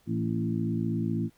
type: harmonic tone with a mistuned harmonic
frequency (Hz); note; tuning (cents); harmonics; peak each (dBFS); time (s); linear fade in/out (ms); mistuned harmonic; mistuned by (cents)
55.9; A1; +28; 2 / 3 / 4 / 5 / 6; -32 / -31 / -31 / -36 / -35; 0.06-1.3; 50; 4; +30
effects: pink hiss -65 dBFS RMS until 1.37 s